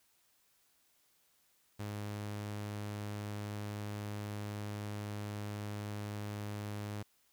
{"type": "tone", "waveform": "sawtooth", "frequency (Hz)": 103.83, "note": "G#2", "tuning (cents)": 0, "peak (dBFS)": -35, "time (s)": [1.79, 7.03], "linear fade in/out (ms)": 10, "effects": ["white hiss -72 dBFS RMS until 7.32 s"]}